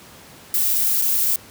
violet noise with dropouts, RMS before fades -19 dBFS, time 0.54-1.36 s, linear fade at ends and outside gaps 2 ms, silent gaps 1.016-1.02 s, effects pink hiss -44 dBFS RMS until 1.5 s + high-pass 80 Hz 12 dB/octave

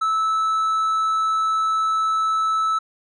triangle tone, 1308 Hz, E6, 14 cents flat, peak -16 dBFS, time 0.01-2.79 s, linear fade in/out 10 ms, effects resampled to 24000 Hz

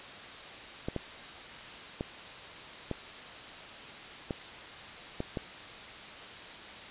clicks, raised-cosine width 2 ms, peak -19 dBFS, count 7, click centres 0.885 / 0.963 / 2.009 / 2.913 / 4.308 / 5.204 / 5.372 s, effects white hiss -45 dBFS RMS until 6.9 s + resampled to 8000 Hz

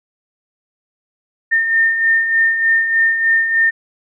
sine beating tone pair, 1813 / 1816.3 Hz, A#6 / A#6, -49 / -45 cents, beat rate 3.3 Hz, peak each -21 / -12 dBFS, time 1.51-3.71 s, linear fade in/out 20 ms, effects none

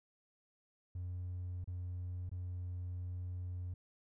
triangle tone with dropouts, 89.9 Hz, F#2, 49 cents flat, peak -36 dBFS, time 0.95-3.74 s, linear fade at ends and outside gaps 5 ms, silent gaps 1.643-1.675 / 2.294-2.315 s, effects tanh soft clip ceiling -35 dBFS

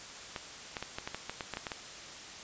clicks, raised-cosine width 0.3 ms, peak -20 dBFS, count 12, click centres 0.362 / 0.768 / 0.826 / 0.985 / 1.075 / 1.146 / 1.296 / 1.408 / 1.537 / 1.571 / 1.668 / 1.718 s, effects white hiss -46 dBFS RMS until 2.43 s + resampled to 16000 Hz

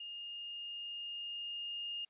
sine tone with level ramp, 2833 Hz, F7, 24 cents sharp, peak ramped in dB -43 to -38 dBFS, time 0-2.05 s, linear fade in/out 5 ms, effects white hiss -75 dBFS RMS until 2.09 s + resampled to 8000 Hz

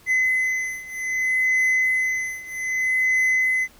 triangle beating tone pair, 2033 / 2033.63 Hz, B6 / C7, +50 / -50 cents, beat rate 0.63 Hz, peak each -22 / -20 dBFS, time 0.06-3.68 s, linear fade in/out 50 ms, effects pink hiss -52 dBFS RMS until 3.79 s

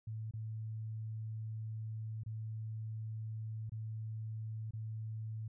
sine tone with dropouts, 110 Hz, A2, in tune, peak -39 dBFS, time 0.07-5.48 s, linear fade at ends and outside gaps 5 ms, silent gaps 0.311-0.336 / 2.235-2.261 / 3.696-3.719 / 4.709-4.734 s, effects none

